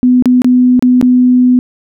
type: tone with dropouts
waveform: sine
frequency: 250 Hz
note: B3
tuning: 21 cents sharp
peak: -4 dBFS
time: 0.03-1.59 s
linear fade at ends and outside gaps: 0 ms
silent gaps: 0.224-0.257 / 0.419-0.445 / 0.794-0.825 / 1.013-1.026 s
effects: none